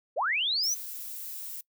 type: linear sweep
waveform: sine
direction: up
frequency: 426.2 to 6220 Hz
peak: -25 dBFS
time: 0.16-0.75 s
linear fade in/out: 20 ms
type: noise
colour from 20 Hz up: violet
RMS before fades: -39 dBFS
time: 0.63-1.61 s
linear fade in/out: 5 ms
effects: noise-tail reverb RT60 0.1 s tail -22 dB re dry